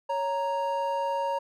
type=tone pair together; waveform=triangle; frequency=555.2 / 932.3 Hz; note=C#5 / A#5; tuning=+3 / 0 cents; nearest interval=major sixth; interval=897 cents; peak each=-28 / -26 dBFS; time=0.09-1.39 s; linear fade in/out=10 ms; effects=none